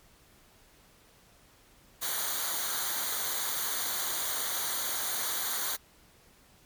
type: noise with comb filter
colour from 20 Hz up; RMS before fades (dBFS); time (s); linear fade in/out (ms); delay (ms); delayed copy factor
white; -32; 2.01-5.77; 20; 0.38; -0.75
effects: pink hiss -60 dBFS RMS until 6.65 s + MP3 96 kbps